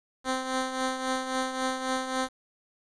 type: tone with tremolo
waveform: 10% pulse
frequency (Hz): 260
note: C4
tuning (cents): -11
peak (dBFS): -17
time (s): 0.24-2.29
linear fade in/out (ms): 50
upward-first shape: triangle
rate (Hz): 3.7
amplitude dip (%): 65
effects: resampled to 22050 Hz + 8-bit